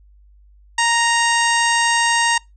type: harmonic tone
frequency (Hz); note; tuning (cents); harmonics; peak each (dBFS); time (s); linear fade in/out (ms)
932.3; A#5; 0; 1 / 2 / 3 / 4 / 5 / 6 / 7 / 8 / 9; -18 / -19 / -23 / -27 / -29 / -29 / -27 / -31 / -26; 0.78-2.38; 5
effects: noise-tail reverb RT60 0.2 s tail -25 dB re dry + added 50 Hz sine -46 dBFS peak until 2.56 s